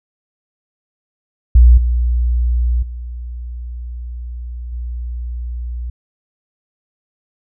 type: tone with level steps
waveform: sine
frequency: 60 Hz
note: B1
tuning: 49 cents flat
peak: -3 / -12 / -24 / -21 dBFS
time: 1.55-5.9 s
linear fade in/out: 5 ms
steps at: 1.77 / 2.82 / 4.72 s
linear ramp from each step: 10 ms
effects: none